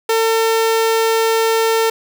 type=tone; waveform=sawtooth; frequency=450 Hz; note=A4; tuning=39 cents sharp; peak=-9 dBFS; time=0.09-1.9 s; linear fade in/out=5 ms; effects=none